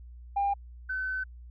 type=tone pair in turn; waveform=sine; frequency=801 / 1520 Hz; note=G5 / F#6; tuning=+37 / +46 cents; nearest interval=major seventh; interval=1109 cents; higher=second; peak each=-23 / -29 dBFS; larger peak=first; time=0.36-0.54 / 0.89-1.24 s; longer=second; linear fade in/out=10 ms; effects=tanh soft clip ceiling -21 dBFS + added 60 Hz sine -44 dBFS peak until 1.5 s